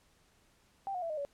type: tone with pitch steps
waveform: sine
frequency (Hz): 784 / 723.1 / 666.9 / 615.1 / 567.3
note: G5 / F#5 / E5 / D#5 / C#5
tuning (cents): 0 / -40 / +20 / -20 / +40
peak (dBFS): -34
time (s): 0.87-1.25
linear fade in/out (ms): 0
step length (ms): 76
effects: pink hiss -68 dBFS RMS until 1.33 s + low-pass 11000 Hz 12 dB/octave